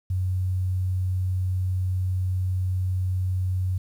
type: tone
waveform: sine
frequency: 92.5 Hz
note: F#2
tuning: in tune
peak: -22 dBFS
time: 0.1-3.78 s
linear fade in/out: 5 ms
effects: 9-bit